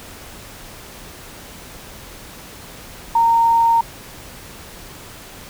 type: tone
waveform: sine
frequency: 922 Hz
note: A#5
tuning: 19 cents flat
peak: -11 dBFS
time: 3.15-3.81 s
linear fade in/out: 5 ms
effects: pink hiss -38 dBFS RMS until 5.49 s